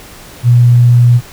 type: tone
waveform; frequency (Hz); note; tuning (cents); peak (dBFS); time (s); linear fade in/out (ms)
sine; 121; B2; -35; -3; 0.43-1.21; 50
effects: pink hiss -34 dBFS RMS until 1.32 s